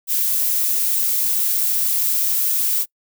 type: noise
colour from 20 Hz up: violet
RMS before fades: -19 dBFS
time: 0.07-2.86 s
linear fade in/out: 50 ms
effects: noise-tail reverb RT60 0.1 s tail -25 dB re dry